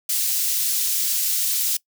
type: high-pass noise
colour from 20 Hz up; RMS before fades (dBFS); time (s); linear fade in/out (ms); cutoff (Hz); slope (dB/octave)
white; -22; 0.09-1.77; 5; 4100; 12
effects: noise-tail reverb RT60 0.1 s tail -22 dB re dry